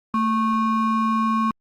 triangle ring-modulated tone, 659.3 Hz, E5, in tune, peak -13 dBFS, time 0.14-1.51 s, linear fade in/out 2 ms, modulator 436 Hz, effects Opus 24 kbps

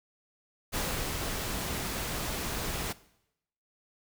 pink noise with ADSR envelope, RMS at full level -31 dBFS, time 0.72-2.93 s, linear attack 30 ms, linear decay 290 ms, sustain -3 dB, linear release 12 ms, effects noise-tail reverb RT60 0.8 s tail -19 dB re dry

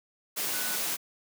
sine tone in noise, 1480 Hz, F#6, in tune, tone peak -39 dBFS, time 0.52-0.77 s, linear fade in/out 20 ms, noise white, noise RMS -31 dBFS, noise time 0.36-0.97 s, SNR -11 dB, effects high-pass 150 Hz 12 dB/octave

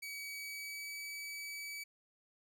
sawtooth tone with pitch glide, 2272 to 2289 Hz, C#7 to D7, +42 to -45 cents, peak -39 dBFS, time 0.02-1.84 s, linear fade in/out 10 ms, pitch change +13 cents, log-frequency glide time 0.31-0.97 s, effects none

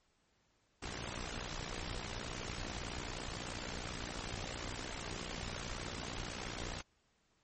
pink noise with amplitude modulation, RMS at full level -39 dBFS, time 0.82-6.82 s, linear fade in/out 10 ms, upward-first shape sine, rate 59.7 Hz, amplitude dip 75%, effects pink hiss -75 dBFS RMS until 7.43 s + MP3 32 kbps

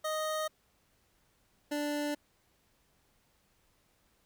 25% pulse tone pair in turn, 622.3 / 293.7 Hz, D#5 / D4, 0 / 0 cents, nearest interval octave + minor second, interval 1300 cents, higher first, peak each -28 dBFS, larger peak neither, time 0.04-0.48 / 1.71-2.15 s, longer neither, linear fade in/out 10 ms, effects pink hiss -71 dBFS RMS until 4.25 s

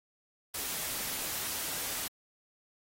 white noise, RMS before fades -36 dBFS, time 0.54-2.08 s, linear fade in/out 5 ms, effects AAC 48 kbps

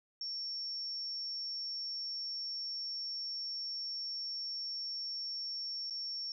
sine tone with dropouts, 5470 Hz, F8, 37 cents flat, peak -37 dBFS, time 0.21-6.32 s, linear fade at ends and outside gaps 1 ms, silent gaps 5.899-5.907 s, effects none

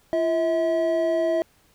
triangle tone pair together, 341 / 646 Hz, F4 / E5, -41 / -35 cents, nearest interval major seventh, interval 1106 cents, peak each -23 / -19 dBFS, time 0.13-1.42 s, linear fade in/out 0 ms, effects pink hiss -60 dBFS RMS until 1.74 s

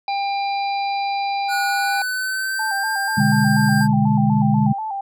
harmonic tone, 797 Hz, G5, 28 cents sharp, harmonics 1 / 3 / 5 / 6, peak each -20 / -30 / -34 / -36 dBFS, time 0.08-2.02 s, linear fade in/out 2 ms
square tone with pitch glide, 1458 to 1590 Hz, F#6 to G6, -26 to +24 cents, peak -22 dBFS, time 1.48-3.88 s, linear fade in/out 50 ms, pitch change +150 cents, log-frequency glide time 1.68-2.88 s
sine tone with vibrato, 830.6 Hz, G#5, in tune, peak -23 dBFS, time 2.59-5.01 s, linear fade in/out 5 ms, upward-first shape square, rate 4.1 Hz, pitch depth 86 cents each way
sine chord, G# diminished, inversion first, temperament equal, 123.47 / 146.83 / 207.7 Hz, B2 / D3 / G#3, 0 / 0 / 0 cents, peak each -21 / -19 / -16 dBFS, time 3.17-4.73 s, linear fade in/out 10 ms
effects none

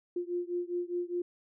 sine beating tone pair, 350 / 354.9 Hz, F4 / F4, +4 / +28 cents, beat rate 4.9 Hz, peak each -34 / -35 dBFS, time 0.16-1.22 s, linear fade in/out 5 ms, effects none

